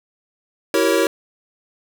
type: chord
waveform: square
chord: E diminished seventh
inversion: none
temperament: equal with one note detuned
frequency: 329.6 / 383.7 / 466.2 / 554.4 Hz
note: E4 / G4 / Bb4 / Db5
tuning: 0 / -37 / 0 / 0 cents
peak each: -21 dBFS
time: 0.74-1.07 s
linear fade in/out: 2 ms
effects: none